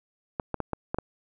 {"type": "clicks", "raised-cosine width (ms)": 1, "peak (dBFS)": -14, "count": 6, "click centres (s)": [0.398, 0.543, 0.603, 0.733, 0.945, 0.986], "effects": []}